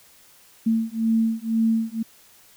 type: beating tone pair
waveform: sine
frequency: 223.9 / 225.9 Hz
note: A3 / A3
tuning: +30 / +46 cents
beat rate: 2 Hz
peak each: -22 dBFS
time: 0.66-2.03 s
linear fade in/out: 10 ms
effects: white hiss -53 dBFS RMS until 2.56 s